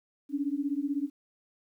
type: beating tone pair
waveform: sine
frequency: 276.4 / 292.4 Hz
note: C#4 / D4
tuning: -5 / -7 cents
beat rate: 16 Hz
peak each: -31 dBFS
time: 0.29-1.1 s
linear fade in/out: 50 ms
effects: 11-bit